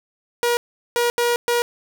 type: tone bursts at uneven times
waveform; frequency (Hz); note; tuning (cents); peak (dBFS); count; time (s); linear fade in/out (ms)
sawtooth; 478; A#4; +43; -13; 4; 0.43-0.57 / 0.96-1.1 / 1.18-1.36 / 1.48-1.62; 0
effects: none